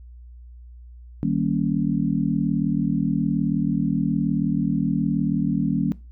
sine chord, Eb dominant seventh, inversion none, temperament just, 155.56 / 194.45 / 233.3 / 280 Hz, Eb3 / G3 / Bb3 / Db4, 0 / -14 / +2 / +18 cents, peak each -25 dBFS, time 1.23-5.92 s, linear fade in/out 0 ms, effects noise-tail reverb RT60 0.3 s tail -21 dB re dry + added 60 Hz sine -40 dBFS peak until 6.11 s

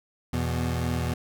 25% pulse tone pair together, 82.41 / 121.77 Hz, E2 / B2, 0 / -24 cents, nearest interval perfect fifth, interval 676 cents, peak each -24 / -25 dBFS, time 0.33-1.14 s, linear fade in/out 5 ms, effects none

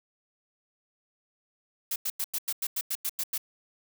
blue noise bursts, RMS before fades -30 dBFS, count 11, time 1.91-3.379 s, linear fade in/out 5 ms, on 49 ms, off 93 ms, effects none

